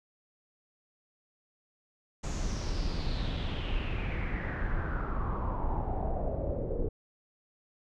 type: noise with low-pass filter sweep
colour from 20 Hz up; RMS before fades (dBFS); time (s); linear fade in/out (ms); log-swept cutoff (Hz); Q
brown; -32; 2.23-6.89; 10; 7100 to 450; 4.8
effects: none